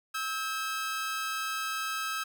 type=tone pair together; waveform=sawtooth; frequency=1297.5 / 1590 Hz; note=E6 / G6; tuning=-28 / +24 cents; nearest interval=major third; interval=352 cents; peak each=-29 / -33 dBFS; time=0.14-2.24 s; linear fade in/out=10 ms; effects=none